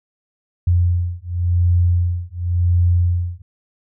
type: beating tone pair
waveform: sine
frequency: 87.31 / 88.23 Hz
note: F2 / F2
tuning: 0 / +18 cents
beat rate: 0.92 Hz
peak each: -17 dBFS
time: 0.67-3.42 s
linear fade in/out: 5 ms
effects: none